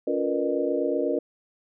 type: tone cluster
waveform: sine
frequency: 282.3 / 351.6 / 461.6 / 489.6 / 606 Hz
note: C#4 / F4 / A#4 / B4 / D#5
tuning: +32 / +12 / -17 / -15 / -46 cents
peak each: -29 dBFS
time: 0.07-1.19 s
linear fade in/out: 5 ms
effects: none